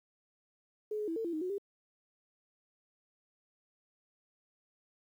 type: tone with pitch steps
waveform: sine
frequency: 425.5 / 421.8 / 328.8 / 450 / 339.8 / 311.9 / 365.6 / 400.4 Hz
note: G#4 / G#4 / E4 / A4 / F4 / D#4 / F#4 / G4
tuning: +42 / +27 / -4 / +39 / -47 / +4 / -21 / +37 cents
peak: -33 dBFS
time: 0.91-1.582 s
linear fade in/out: 5 ms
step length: 84 ms
effects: 11-bit